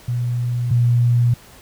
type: tone pair in turn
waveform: sine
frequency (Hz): 121.4 / 120.21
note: B2 / B2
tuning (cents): -29 / -46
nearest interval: unison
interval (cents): 17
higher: first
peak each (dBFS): -18 / -12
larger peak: second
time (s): 0.08-0.71 / 0.71-1.34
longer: neither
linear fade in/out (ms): 5
effects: pink hiss -45 dBFS RMS until 1.61 s